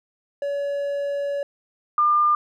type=tone pair in turn; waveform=triangle / sine; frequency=567 / 1201.4 Hz; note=C#5 / D6; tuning=+39 / +39 cents; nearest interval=octave + minor second; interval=1300 cents; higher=second; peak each=-21 / -15 dBFS; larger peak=second; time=0.42-1.43 / 1.98-2.35 s; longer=first; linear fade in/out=2 ms; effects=none